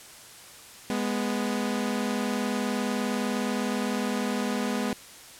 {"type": "tone pair together", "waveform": "sawtooth", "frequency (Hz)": [207.2, 246.9], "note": ["G#3", "B3"], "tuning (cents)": [-4, 0], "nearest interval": "minor third", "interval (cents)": 304, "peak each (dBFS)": -25, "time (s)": [0.9, 4.93], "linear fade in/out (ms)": 0, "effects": ["white hiss -47 dBFS RMS until 5.39 s", "low-pass 11000 Hz 12 dB/octave"]}